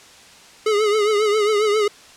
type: tone with vibrato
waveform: square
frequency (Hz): 422.1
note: G#4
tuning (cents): +28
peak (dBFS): -16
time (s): 0.66-1.88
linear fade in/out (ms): 5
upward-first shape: triangle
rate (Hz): 7.4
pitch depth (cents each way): 81
effects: white hiss -45 dBFS RMS until 2.16 s + low-pass 7000 Hz 12 dB/octave